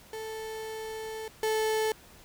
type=tone pair in turn; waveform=35% pulse; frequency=440 / 436.7 Hz; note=A4 / A4; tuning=0 / -13 cents; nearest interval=unison; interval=13 cents; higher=first; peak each=-34 / -24 dBFS; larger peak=second; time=0.13-1.28 / 1.43-1.92 s; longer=first; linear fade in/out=2 ms; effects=pink hiss -54 dBFS RMS until 2.24 s